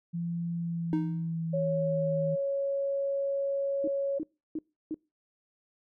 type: tone with pitch glide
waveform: sine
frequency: 170.2 to 159.72 Hz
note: F3 to D#3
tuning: -44 to +46 cents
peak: -30 dBFS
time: 0.13-2.36 s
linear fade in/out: 20 ms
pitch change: -110 cents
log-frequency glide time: 0.52-2.11 s
type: tone with exponential decay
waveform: triangle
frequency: 311.1 Hz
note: D#4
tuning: in tune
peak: -21 dBFS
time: 0.93-1.34 s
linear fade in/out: 0 ms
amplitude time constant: 88 ms
type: tone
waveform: sine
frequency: 554.4 Hz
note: C#5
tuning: in tune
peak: -27 dBFS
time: 1.53-4.19 s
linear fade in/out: 10 ms
type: tone bursts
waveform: sine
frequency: 313.1 Hz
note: D#4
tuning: 11 cents sharp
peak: -30 dBFS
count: 4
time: 3.84-4.944 s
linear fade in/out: 2 ms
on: 36 ms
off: 320 ms
effects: noise-tail reverb RT60 0.3 s tail -26 dB re dry